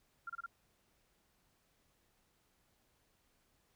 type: tone bursts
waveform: sine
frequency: 1385 Hz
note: F6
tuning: 15 cents flat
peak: -40 dBFS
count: 4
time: 0.27-0.462 s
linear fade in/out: 5 ms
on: 27 ms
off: 28 ms
effects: pink hiss -75 dBFS RMS until 3.75 s